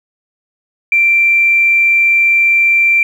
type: tone with tanh clipping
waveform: triangle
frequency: 2355 Hz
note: D7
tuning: 4 cents sharp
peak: -7 dBFS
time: 0.92-3.03 s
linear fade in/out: 2 ms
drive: 3 dB
effects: none